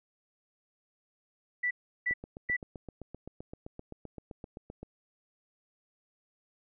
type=tone bursts; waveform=sine; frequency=1968 Hz; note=B6; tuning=7 cents flat; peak=-27 dBFS; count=3; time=1.63-2.567 s; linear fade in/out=10 ms; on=79 ms; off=350 ms
type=click train; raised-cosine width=2 ms; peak=-29 dBFS; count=22; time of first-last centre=2.11-4.83 s; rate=7.72 Hz
effects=none